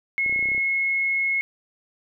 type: tone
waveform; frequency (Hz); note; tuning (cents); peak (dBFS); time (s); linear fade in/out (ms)
sine; 2173; C#7; -35; -20; 0.18-1.41; 0
type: clicks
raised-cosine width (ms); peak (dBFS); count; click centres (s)
2; -27; 11; 0.262 / 0.296 / 0.326 / 0.361 / 0.392 / 0.427 / 0.457 / 0.488 / 0.518 / 0.548 / 0.579
effects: none